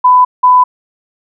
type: tone pair in turn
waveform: sine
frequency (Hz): 1000 / 1000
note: B5 / B5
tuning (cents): +21 / +21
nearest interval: unison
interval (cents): 0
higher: neither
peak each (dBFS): -3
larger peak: neither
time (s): 0.04-0.25 / 0.43-0.64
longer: neither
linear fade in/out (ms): 10
effects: none